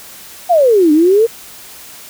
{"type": "exponential two-way sweep", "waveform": "sine", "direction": "down then up", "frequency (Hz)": [739, 293.7, 473.2], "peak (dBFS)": -6, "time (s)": [0.49, 1.27], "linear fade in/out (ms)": 20, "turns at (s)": 0.92, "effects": ["white hiss -35 dBFS RMS until 2.09 s"]}